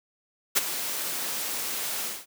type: noise with ADSR envelope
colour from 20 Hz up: white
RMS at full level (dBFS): -19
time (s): 0.55-2.26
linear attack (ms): 22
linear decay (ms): 23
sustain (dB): -12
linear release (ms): 210
effects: high-pass 200 Hz 12 dB/octave